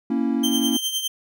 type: chord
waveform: triangle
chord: A# diminished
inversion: none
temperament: equal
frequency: 233.1 / 277.2 / 329.6 Hz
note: A#3 / C#4 / E4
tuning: 0 / 0 / 0 cents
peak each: -21 / -21 / -25 dBFS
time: 0.1-0.77 s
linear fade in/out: 5 ms
type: tone with tremolo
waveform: sawtooth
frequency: 3136 Hz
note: G7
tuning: in tune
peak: -17 dBFS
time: 0.43-1.08 s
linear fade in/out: 10 ms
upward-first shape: triangle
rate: 9.8 Hz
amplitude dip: 70%
effects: none